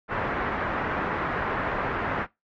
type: low-pass noise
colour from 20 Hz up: white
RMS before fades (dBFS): -28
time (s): 0.08-2.27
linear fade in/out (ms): 50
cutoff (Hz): 1700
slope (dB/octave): 24
effects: noise-tail reverb RT60 0.2 s tail -21 dB re dry + MP3 48 kbps